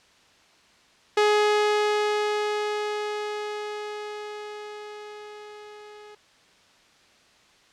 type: tone with level ramp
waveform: sawtooth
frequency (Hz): 419.6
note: G#4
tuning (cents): +18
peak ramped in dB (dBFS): -13 to -40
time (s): 1.17-6.15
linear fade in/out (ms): 5
effects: white hiss -57 dBFS RMS until 7.72 s + low-pass 5000 Hz 12 dB/octave